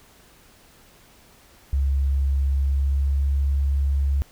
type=tone with pitch glide; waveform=sine; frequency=68.6 to 69.44 Hz; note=C#2 to C#2; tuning=-17 to +4 cents; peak=-18 dBFS; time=1.73-4.22 s; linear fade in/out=0 ms; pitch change=+21 cents; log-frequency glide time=2.55-3.31 s; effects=pink hiss -53 dBFS RMS until 4.31 s